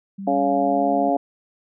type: tone with pitch glide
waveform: sine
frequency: 196 to 205.7 Hz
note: G3 to G#3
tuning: 0 to -16 cents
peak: -29 dBFS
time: 0.18-1.1 s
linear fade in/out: 10 ms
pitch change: +84 cents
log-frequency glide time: 0.49-0.9 s
type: harmonic tone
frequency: 140 Hz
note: C#3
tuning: 18 cents sharp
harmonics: 2 / 3 / 4 / 5 / 6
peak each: -22 / -29 / -24 / -20 / -30 dBFS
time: 0.27-1.17 s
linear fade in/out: 5 ms
effects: none